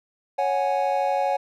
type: chord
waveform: triangle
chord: C# suspended fourth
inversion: none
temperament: just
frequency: 554.4 / 739.2 / 831.5 Hz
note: C#5 / F#5 / G#5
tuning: 0 / -2 / +2 cents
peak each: -23 dBFS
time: 0.38-1.37 s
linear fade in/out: 10 ms
effects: none